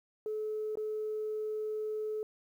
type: tone with dropouts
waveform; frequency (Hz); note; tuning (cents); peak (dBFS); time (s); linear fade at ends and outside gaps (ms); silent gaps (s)
sine; 430; A4; -40; -32; 0.26-2.23; 1; 0.755-0.772
effects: tanh soft clip ceiling -28 dBFS + 11-bit